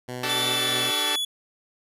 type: tone with tremolo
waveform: 10% pulse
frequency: 124.9 Hz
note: B2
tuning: 20 cents sharp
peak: -23 dBFS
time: 0.08-0.91 s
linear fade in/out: 10 ms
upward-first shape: sine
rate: 3.2 Hz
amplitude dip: 30%
type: chord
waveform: 5% pulse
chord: D suspended fourth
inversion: none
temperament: equal with one note detuned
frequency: 293.7 / 382.2 / 440 Hz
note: D4 / G4 / A4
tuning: 0 / -44 / 0 cents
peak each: -19 dBFS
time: 0.23-1.16 s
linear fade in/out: 5 ms
type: tone with pitch glide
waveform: 45% pulse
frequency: 3500 to 3408 Hz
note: A7 to G#7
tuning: -10 to +44 cents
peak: -24 dBFS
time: 0.29-1.25 s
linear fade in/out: 5 ms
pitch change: -46 cents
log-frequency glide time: 0.48-1.03 s
effects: resampled to 32000 Hz